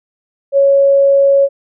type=tone; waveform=sine; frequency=554.4 Hz; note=C#5; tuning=in tune; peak=-6 dBFS; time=0.52-1.49 s; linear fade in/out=50 ms; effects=none